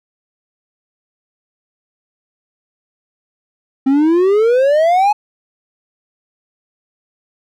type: exponential sweep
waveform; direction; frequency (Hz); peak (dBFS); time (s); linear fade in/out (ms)
triangle; up; 261.6 to 854; -7; 3.86-5.13; 10
effects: none

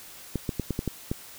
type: clicks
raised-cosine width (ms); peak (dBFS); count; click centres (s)
3; -14; 7; 0.357 / 0.492 / 0.597 / 0.707 / 0.791 / 0.877 / 1.115
effects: white hiss -46 dBFS RMS until 1.38 s

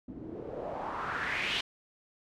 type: noise with low-pass filter sweep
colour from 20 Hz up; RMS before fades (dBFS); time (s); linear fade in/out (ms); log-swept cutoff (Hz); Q
white; -36; 0.08-1.61; 5; 230 to 3300; 3.5
effects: none

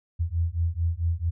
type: beating tone pair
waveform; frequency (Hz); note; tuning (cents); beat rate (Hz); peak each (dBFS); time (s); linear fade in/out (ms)
sine; 82 / 86.5; E2 / F2; -9 / -16; 4.5; -26; 0.19-1.31; 20
effects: none

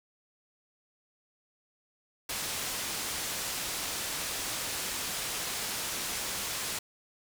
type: low-pass noise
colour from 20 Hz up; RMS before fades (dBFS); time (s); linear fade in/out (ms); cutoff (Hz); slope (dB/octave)
white; -35; 2.29-6.79; 5; 9800; 12
effects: none

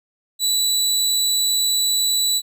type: tone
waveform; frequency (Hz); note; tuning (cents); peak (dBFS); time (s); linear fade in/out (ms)
25% pulse; 3951; B7; 0; -13; 0.39-2.42; 50
effects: none

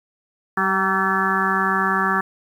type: harmonic tone with a mistuned harmonic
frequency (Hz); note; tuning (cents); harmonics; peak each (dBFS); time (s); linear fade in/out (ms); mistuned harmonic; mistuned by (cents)
191.7; G3; -38; 1 / 2 / 4 / 5 / 6 / 7 / 8 / 9; -26 / -28 / -28 / -28 / -23 / -24 / -28 / -23; 0.57-2.21; 5; 5; -45
effects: 8-bit

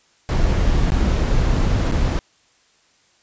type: noise with dropouts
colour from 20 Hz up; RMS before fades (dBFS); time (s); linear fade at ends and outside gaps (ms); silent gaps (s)
brown; -17; 0.29-2.19; 0; 0.904-0.92 / 1.914-1.922
effects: white hiss -58 dBFS RMS until 3.22 s + resampled to 16000 Hz

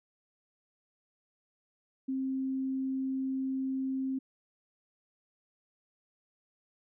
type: tone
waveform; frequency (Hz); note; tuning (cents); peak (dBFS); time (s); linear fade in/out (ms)
sine; 264.9; C4; +22; -30; 2.08-4.19; 10
effects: none

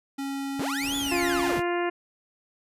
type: tone with pitch glide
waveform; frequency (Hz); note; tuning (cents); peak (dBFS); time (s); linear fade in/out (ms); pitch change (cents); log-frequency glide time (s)
square; 275.1 to 278.6; C#4 to C#4; -13 to +9; -30; 0.18-1.52; 10; +22; 0.57-0.92
type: linear two-way sweep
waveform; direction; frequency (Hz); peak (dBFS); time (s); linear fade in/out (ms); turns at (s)
sawtooth; up then down; 69.3 to 3517 to 69.3; -26; 0.59-1.6; 5; 0.96
type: noise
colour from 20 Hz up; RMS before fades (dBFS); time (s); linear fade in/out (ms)
pink; -40; 0.8-1.63; 50
type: harmonic tone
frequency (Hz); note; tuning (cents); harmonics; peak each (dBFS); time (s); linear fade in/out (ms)
349.2; F4; 0; 1 / 2 / 3 / 4 / 5 / 6 / 7 / 8; -26 / -31 / -34 / -38 / -35 / -39 / -42 / -42; 1.11-1.9; 10
effects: resampled to 32000 Hz

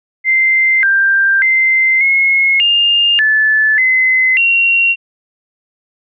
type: tone with pitch steps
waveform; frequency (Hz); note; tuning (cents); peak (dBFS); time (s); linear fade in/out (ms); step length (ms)
sine; 2083 / 1583 / 2078 / 2168 / 2815 / 1738 / 2044 / 2746; C7 / G6 / C7 / C#7 / F7 / A6 / C7 / F7; -8 / +17 / -12 / -39 / +13 / -22 / -41 / -30; -8; 0.24-4.96; 50; 590
effects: none

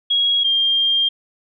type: tone pair in turn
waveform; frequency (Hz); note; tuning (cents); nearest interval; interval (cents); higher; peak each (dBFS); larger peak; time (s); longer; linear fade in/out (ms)
sine; 3307 / 3202; G#7 / G7; -8 / +36; minor second; 56; first; -14; neither; 0.1-0.44 / 0.44-1.09; second; 10
effects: none

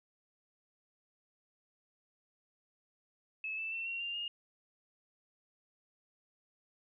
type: tone with pitch steps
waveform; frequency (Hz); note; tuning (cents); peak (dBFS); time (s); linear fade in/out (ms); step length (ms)
sine; 2597 / 2644 / 2692 / 2740 / 2790 / 2840; E7 / E7 / E7 / F7 / F7 / F7; -26 / +5 / +36 / -34 / -2 / +28; -36; 3.44-4.28; 2; 140
effects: none

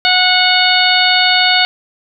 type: harmonic tone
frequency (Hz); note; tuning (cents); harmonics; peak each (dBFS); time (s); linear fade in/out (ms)
733; F#5; -16; 1 / 2 / 3 / 4 / 5 / 6; -16 / -16 / -16 / -16 / -16 / -16; 0.05-1.65; 0
effects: none

